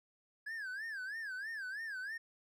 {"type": "tone with vibrato", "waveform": "triangle", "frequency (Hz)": 1656, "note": "G#6", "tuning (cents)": -5, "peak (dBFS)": -38, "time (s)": [0.46, 2.18], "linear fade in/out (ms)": 10, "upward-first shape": "sine", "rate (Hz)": 3.1, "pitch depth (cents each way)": 180, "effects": []}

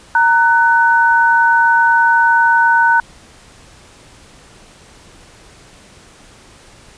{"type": "tone pair together", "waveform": "sine", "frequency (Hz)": [927, 1496.6], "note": ["A#5", "F#6"], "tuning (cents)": [-10, 19], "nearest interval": "minor sixth", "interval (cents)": 829, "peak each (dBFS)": -11, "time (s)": [0.15, 3], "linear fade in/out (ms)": 2, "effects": ["pink hiss -43 dBFS RMS until 6.97 s", "resampled to 22050 Hz"]}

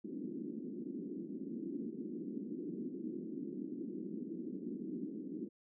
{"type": "band-pass noise", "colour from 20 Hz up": "white", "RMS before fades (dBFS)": -43, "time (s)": [0.04, 5.49], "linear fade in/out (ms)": 10, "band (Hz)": [190, 350], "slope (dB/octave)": 48, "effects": []}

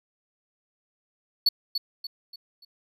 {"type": "tone with echo", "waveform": "triangle", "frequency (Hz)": 4435, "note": "C#8", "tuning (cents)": 0, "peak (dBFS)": -15, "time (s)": [1.46, 1.49], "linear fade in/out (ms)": 5, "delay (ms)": 290, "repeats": 4, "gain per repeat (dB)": -8, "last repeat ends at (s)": 2.65, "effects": []}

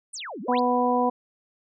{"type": "exponential two-way sweep", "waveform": "sine", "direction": "down then up", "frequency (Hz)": [9956, 181.2, 5160], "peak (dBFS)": -33, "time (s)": [0.13, 0.6], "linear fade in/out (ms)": 10, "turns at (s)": 0.41}
{"type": "harmonic tone", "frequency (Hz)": 246.9, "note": "B3", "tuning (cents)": 0, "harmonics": [1, 2, 3, 4], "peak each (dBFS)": [-25, -25, -25, -25], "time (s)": [0.48, 1.1], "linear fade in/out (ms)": 10}
{"effects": []}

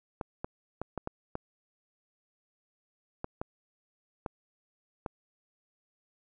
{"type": "clicks", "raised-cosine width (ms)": 1, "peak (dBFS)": -20, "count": 10, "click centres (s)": [0.212, 0.445, 0.816, 0.977, 1.074, 1.354, 3.244, 3.415, 4.262, 5.062], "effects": []}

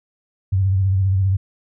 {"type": "tone with vibrato", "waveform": "sine", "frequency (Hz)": 95.8, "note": "G2", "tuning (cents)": -39, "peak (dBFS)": -14, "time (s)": [0.52, 1.37], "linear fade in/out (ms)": 10, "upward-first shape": "sine", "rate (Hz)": 15, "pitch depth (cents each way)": 55, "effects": []}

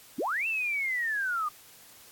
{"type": "linear two-way sweep", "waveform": "sine", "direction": "up then down", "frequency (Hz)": [180.1, 2714, 1185], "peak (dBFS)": -27, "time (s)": [0.18, 1.49], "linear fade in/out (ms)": 10, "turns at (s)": 0.47, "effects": ["white hiss -53 dBFS RMS until 2.11 s", "AAC 64 kbps"]}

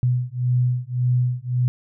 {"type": "beating tone pair", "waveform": "sine", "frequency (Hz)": [123.47, 125.27], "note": ["B2", "B2"], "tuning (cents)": [0, 25], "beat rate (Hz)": 1.8, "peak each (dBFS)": -21, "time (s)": [0.03, 1.68], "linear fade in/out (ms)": 0, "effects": []}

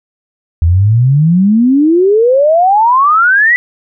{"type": "exponential sweep", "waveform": "sine", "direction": "up", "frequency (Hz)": [79.5, 2000], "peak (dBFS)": -5, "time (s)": [0.62, 3.56], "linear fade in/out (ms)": 0, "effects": []}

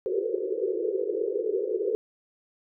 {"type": "band-pass noise", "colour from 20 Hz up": "pink", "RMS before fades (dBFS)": -28, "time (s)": [0.06, 1.95], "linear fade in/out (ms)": 0, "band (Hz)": [360, 500], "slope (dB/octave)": 96, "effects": []}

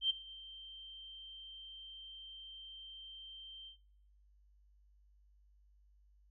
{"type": "tone with ADSR envelope", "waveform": "sine", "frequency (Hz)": 3136, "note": "G7", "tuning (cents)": 0, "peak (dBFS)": -27, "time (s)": [0.01, 3.77], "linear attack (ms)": 90, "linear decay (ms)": 13, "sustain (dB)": -22, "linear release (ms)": 100, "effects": ["noise-tail reverb RT60 0.7 s tail -20 dB re dry", "added 50 Hz sine -64 dBFS peak until 6.3 s"]}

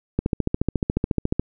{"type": "click train", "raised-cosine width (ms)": 3, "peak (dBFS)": -7, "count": 18, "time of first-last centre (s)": [0.19, 1.396], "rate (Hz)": 14.1, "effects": []}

